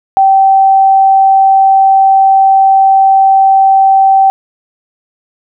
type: tone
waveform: sine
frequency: 775 Hz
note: G5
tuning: 20 cents flat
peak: -3 dBFS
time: 0.17-4.3 s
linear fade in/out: 0 ms
effects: none